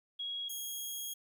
sine / 10% pulse tone pair in turn, 3310 / 3285 Hz, G#7 / G#7, -6 / -20 cents, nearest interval unison, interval 14 cents, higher first, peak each -36 / -30 dBFS, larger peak second, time 0.19-0.49 / 0.49-1.14 s, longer second, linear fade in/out 10 ms, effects 12-bit

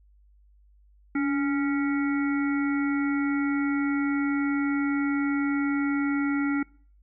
harmonic tone with a mistuned harmonic, 277.2 Hz, C#4, in tune, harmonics 1 / 3 / 5 / 7 / 8, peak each -23 / -40 / -34 / -38 / -38 dBFS, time 1.15-6.63 s, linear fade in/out 5 ms, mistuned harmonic 1, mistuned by +48 cents, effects noise-tail reverb RT60 0.5 s tail -25 dB re dry + added 50 Hz sine -55 dBFS peak until 7.02 s

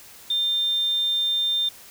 sine tone, 3600 Hz, A7, 39 cents sharp, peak -20 dBFS, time 0.3-1.69 s, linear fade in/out 5 ms, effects white hiss -46 dBFS RMS until 1.9 s

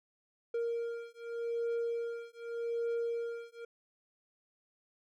triangle beating tone pair, 466.4 / 467.24 Hz, A#4 / A#4, +1 / +4 cents, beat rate 0.84 Hz, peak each -35 / -35 dBFS, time 0.54-3.65 s, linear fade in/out 5 ms, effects none

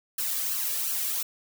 blue noise with flanger, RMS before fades -29 dBFS, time 0.18-1.23 s, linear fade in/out 5 ms, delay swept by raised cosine 0.68 to 1.78 ms, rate 2.8 Hz, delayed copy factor +0.65, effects none

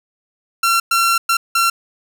sawtooth tone bursts at uneven times, 1362 Hz, F6, 44 cents flat, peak -9 dBFS, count 4, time 0.63-0.8 / 0.91-1.18 / 1.29-1.37 / 1.55-1.7 s, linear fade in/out 5 ms, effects none

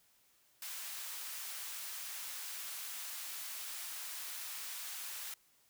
white high-pass noise, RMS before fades -44 dBFS, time 0.62-5.34 s, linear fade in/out 2 ms, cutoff 990 Hz, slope 12 dB/octave, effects white hiss -70 dBFS RMS until 5.69 s

